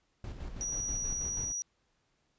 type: noise with tremolo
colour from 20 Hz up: brown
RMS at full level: -39 dBFS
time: 0.24-1.52 s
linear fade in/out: 2 ms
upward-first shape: square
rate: 6.2 Hz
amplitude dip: 45%
type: tone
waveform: sine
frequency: 5800 Hz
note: F#8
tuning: 35 cents flat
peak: -33 dBFS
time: 0.61-1.62 s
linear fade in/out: 0 ms
effects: pink hiss -75 dBFS RMS until 2.38 s + resampled to 16000 Hz